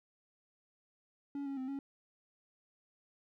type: tone with pitch steps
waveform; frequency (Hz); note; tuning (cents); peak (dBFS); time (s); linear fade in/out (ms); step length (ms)
triangle; 282 / 275.5 / 260.1 / 276.3; C#4 / C#4 / C4 / C#4; +30 / -11 / -10 / -6; -35; 1.35-1.79; 2; 110
effects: none